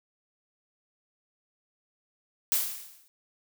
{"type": "noise with exponential decay", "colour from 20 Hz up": "blue", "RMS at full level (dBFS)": -23, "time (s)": [2.52, 3.08], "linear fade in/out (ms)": 0, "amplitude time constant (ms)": 120, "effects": []}